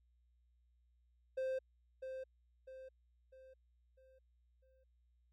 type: tone with echo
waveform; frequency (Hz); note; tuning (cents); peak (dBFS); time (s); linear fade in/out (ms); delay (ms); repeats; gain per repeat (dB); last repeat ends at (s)
triangle; 523; C5; -1; -34; 1.37-1.59; 10; 650; 5; -7; 4.84
effects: added 60 Hz sine -70 dBFS peak until 5.32 s